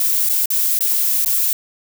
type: noise with dropouts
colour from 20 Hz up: violet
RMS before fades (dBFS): -17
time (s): 0-1.53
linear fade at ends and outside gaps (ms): 2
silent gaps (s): 0.29-0.295 / 0.458-0.503 / 0.79-0.807 / 1.248-1.259
effects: none

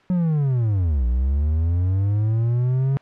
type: linear two-way sweep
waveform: triangle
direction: down then up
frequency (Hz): 185 to 58.3 to 138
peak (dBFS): -15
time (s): 0.1-2.97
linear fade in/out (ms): 0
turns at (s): 1.06
effects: white hiss -53 dBFS RMS until 3.01 s + low-pass 2000 Hz 12 dB/octave

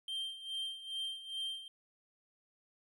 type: tone with tremolo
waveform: triangle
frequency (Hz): 3156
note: G7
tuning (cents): +11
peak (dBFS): -34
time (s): 0.08-1.68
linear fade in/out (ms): 2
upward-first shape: sine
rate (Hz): 2.4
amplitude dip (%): 75
effects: none

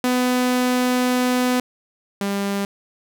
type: tone pair in turn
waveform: sawtooth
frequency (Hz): 250.2 / 199.5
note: B3 / G3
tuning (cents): +23 / +31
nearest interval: major third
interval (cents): 392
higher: first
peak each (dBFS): -13 / -17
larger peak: first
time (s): 0.04-1.6 / 2.21-2.65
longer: first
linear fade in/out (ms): 2
effects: none

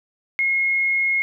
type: tone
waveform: sine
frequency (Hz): 2158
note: C#7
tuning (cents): -47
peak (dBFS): -17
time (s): 0.39-1.22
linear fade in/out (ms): 0
effects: none

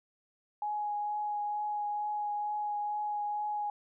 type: tone with vibrato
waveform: sine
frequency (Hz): 834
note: G#5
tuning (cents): +7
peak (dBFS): -31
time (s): 0.62-3.7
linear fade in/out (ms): 2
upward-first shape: triangle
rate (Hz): 2.2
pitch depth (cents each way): 13
effects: none

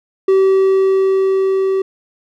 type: tone with level ramp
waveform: triangle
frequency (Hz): 384.1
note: G4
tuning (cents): -35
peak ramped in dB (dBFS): -6 to -11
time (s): 0.28-1.82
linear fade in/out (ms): 5
effects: none

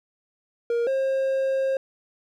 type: tone pair in turn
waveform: triangle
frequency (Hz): 470.3 / 534.8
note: A#4 / C5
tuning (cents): +15 / +38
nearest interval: major second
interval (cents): 223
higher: second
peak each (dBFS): -19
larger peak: neither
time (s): 0.7-0.87 / 0.87-1.77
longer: second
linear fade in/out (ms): 2
effects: none

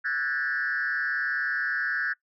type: tone with frequency modulation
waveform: sine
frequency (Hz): 1616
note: G#6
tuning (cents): -48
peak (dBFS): -24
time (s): 0.04-2.14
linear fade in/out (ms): 20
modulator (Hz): 139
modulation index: 1.3
effects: noise-tail reverb RT60 0.1 s tail -20 dB re dry + tanh soft clip ceiling -21 dBFS

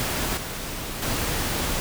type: noise with level steps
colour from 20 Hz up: pink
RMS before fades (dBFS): -26 / -32 / -26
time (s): 0-1.8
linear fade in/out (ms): 0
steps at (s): 0.37 / 1.02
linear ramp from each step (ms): 2
effects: none

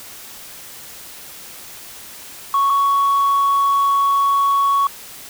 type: tone pair in turn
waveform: sine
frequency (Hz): 1108.7 / 1114.5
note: C#6 / C#6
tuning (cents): 0 / +9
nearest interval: unison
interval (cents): 9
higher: second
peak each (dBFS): -11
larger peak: neither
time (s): 2.54-2.7 / 2.7-4.87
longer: second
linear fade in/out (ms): 2
effects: tanh soft clip ceiling -11 dBFS + white hiss -37 dBFS RMS until 5.29 s

